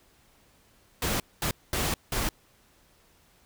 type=noise bursts at uneven times; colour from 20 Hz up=pink; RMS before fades=-28 dBFS; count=4; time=1.02-1.2 / 1.42-1.51 / 1.73-1.94 / 2.12-2.29 s; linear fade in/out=2 ms; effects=pink hiss -62 dBFS RMS until 3.45 s